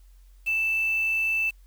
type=tone with quantisation; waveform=sine; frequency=2647 Hz; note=E7; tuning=7 cents sharp; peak=-22 dBFS; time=0.46-1.51 s; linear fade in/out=20 ms; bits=7; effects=added 45 Hz sine -49 dBFS peak until 1.66 s + white hiss -67 dBFS RMS until 1.66 s